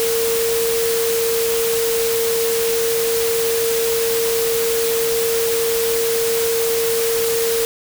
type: tone in noise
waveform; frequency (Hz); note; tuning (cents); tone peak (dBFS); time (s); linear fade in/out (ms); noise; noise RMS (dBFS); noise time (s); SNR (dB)
sine; 459.2; A#4; -26; -17; 0-7.65; 0; white; -23; 0-7.65; +3
effects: none